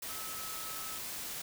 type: tone in noise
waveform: sine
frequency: 1293 Hz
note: E6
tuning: 34 cents flat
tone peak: -47 dBFS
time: 0.09-0.98 s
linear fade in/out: 5 ms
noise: white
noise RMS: -41 dBFS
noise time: 0.02-1.42 s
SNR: -9 dB
effects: none